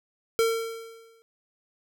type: tone with exponential decay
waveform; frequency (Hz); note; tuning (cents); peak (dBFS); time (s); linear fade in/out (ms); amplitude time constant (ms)
square; 454.6; A#4; -43; -19; 0.39-1.22; 0; 180
effects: none